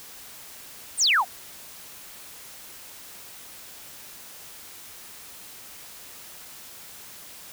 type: exponential sweep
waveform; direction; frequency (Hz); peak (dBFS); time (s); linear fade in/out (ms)
sine; down; 9980 to 658; -17; 0.97-1.25; 50
effects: white hiss -44 dBFS RMS until 7.52 s